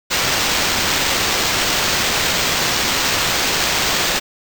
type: noise with sample-and-hold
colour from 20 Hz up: white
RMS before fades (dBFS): -18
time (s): 0.1-4.2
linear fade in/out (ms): 20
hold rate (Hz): 11025
effects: none